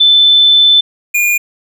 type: tone pair in turn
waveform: sine / square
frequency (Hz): 3522 / 2425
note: A7 / D#7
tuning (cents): +1 / -45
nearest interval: tritone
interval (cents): 646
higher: first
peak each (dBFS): -4 / -10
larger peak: first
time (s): 0-0.81 / 1.14-1.38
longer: first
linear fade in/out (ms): 10
effects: none